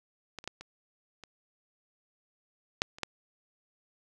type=clicks; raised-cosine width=0.2 ms; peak=-22 / -29 / -18 / -27 / -29 / -8 / -30 / -13 dBFS; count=8; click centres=0.387 / 0.441 / 0.476 / 0.61 / 1.237 / 2.819 / 2.985 / 3.033 s; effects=none